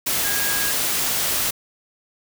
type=tone in noise; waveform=sine; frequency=1639 Hz; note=G#6; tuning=23 cents flat; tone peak=-27 dBFS; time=0.24-0.72 s; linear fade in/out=10 ms; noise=white; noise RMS=-22 dBFS; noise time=0.06-1.51 s; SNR=-8 dB; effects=none